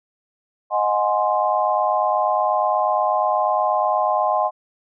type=chord; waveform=sine; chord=Ab dominant seventh; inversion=second; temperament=equal with one note detuned; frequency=622.3 / 730.6 / 830.6 / 1046.5 Hz; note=Eb5 / Gb5 / Ab5 / C6; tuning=0 / -22 / 0 / 0 cents; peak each=-22 dBFS; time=0.7-4.51 s; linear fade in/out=50 ms; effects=none